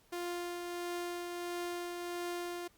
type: tone with tremolo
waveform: sawtooth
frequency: 350 Hz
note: F4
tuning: 4 cents sharp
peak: -32 dBFS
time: 0.12-2.68 s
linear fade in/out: 10 ms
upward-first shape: triangle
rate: 1.5 Hz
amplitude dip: 35%
effects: pink hiss -67 dBFS RMS until 2.77 s + Opus 48 kbps